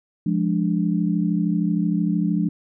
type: chord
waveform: sine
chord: D diminished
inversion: first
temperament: equal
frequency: 174.61 / 207.7 / 293.7 Hz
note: F3 / Ab3 / D4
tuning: 0 / 0 / 0 cents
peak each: -21 / -23 / -25 dBFS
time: 0.26-2.49 s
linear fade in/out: 5 ms
effects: none